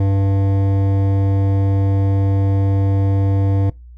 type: tone with hard clipping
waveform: sine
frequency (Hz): 98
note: G2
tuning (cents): 0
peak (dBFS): -15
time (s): 0-3.7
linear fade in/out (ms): 5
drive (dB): 13
effects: noise-tail reverb RT60 0.2 s tail -21 dB re dry + added 60 Hz sine -36 dBFS peak until 3.97 s